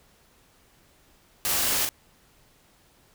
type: noise with echo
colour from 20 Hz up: white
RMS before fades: -26 dBFS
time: 1.45-1.85 s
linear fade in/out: 0 ms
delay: 40 ms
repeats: 1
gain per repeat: -4 dB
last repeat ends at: 1.89 s
effects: pink hiss -60 dBFS RMS until 3.14 s